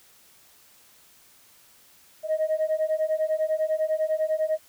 sine beating tone pair, 622.3 / 632.3 Hz, D#5 / D#5, 0 / +28 cents, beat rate 10 Hz, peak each -24 dBFS, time 2.23-4.59 s, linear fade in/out 50 ms, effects tanh soft clip ceiling -18 dBFS + white hiss -56 dBFS RMS until 4.68 s

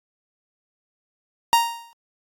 45% pulse tone with exponential decay, 932.3 Hz, A#5, in tune, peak -11 dBFS, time 1.53-1.93 s, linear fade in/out 0 ms, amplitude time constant 86 ms, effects AAC 64 kbps

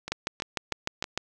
two click trains, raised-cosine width 0.2 ms, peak -10 / -18 dBFS, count 8 / 4, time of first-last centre 0.12-1.176 / 0.08-1.042 s, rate 6.63 / 3.12 Hz, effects none

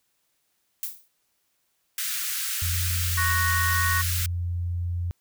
violet noise with exponential decay, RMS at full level -27 dBFS, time 0.83-1.08 s, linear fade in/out 1 ms, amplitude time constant 53 ms
white high-pass noise, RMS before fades -29 dBFS, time 1.98-4.26 s, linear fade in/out 2 ms, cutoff 1300 Hz, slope 48 dB/octave
sine tone, 87.31 Hz, F2, in tune, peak -25 dBFS, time 2.62-5.11 s, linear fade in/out 0 ms
sine chord, F# major, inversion second, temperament equal, 1108.7 / 1480 / 1864.7 Hz, C#6 / F#6 / A#6, 0 / 0 / 0 cents, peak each -28 / -29 / -26 dBFS, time 3.17-4.02 s, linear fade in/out 10 ms
effects white hiss -72 dBFS RMS until 5.2 s

